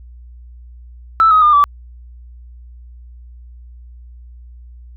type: tone with pitch steps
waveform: sine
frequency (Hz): 1318.5 / 1261.9 / 1207.7 / 1155.8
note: E6 / D#6 / D6 / D6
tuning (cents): 0 / +24 / +48 / -28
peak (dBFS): -6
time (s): 1.2-1.64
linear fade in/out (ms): 0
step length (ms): 110
effects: tanh soft clip ceiling -2 dBFS + added 60 Hz sine -35 dBFS peak until 4.96 s